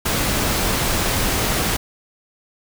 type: noise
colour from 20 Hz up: pink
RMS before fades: -20 dBFS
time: 0.05-1.77 s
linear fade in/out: 10 ms
effects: none